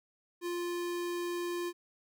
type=tone; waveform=square; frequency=349.2 Hz; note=F4; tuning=in tune; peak=-34 dBFS; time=0.41-1.73 s; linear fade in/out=50 ms; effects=none